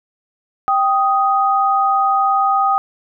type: tone pair together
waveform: sine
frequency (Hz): 784 / 1247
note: G5 / D#6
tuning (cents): 0 / +3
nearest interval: minor sixth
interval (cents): 803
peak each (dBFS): -15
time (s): 0.68-2.78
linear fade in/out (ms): 0
effects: none